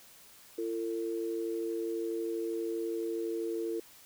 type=tone pair together; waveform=sine; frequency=339.4 / 451.7 Hz; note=F4 / A4; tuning=-49 / +45 cents; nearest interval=perfect fourth; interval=494 cents; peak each=-34 / -35 dBFS; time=0.58-3.8 s; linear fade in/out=5 ms; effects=white hiss -56 dBFS RMS until 4.05 s